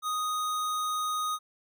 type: tone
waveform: square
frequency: 1244.5 Hz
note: D#6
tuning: in tune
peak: -29 dBFS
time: 0.02-1.39 s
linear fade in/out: 50 ms
effects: none